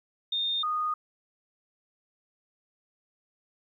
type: tone pair in turn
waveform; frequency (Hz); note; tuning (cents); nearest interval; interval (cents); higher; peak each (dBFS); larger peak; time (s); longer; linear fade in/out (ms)
sine; 3649 / 1234.7; A#7 / D#6; -38 / -14; octave + perfect fifth; 1876; first; -26; neither; 0.32-0.63 / 0.63-0.94; neither; 5
effects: 11-bit